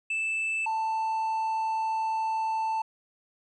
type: tone pair in turn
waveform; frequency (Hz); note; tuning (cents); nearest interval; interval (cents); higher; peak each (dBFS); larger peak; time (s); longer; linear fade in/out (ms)
triangle; 2637 / 885.6; E7 / A5; 0 / +11; octave + perfect fifth; 1889; first; -25 / -24; second; 0.1-0.66 / 0.66-2.82; second; 5
effects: resampled to 22050 Hz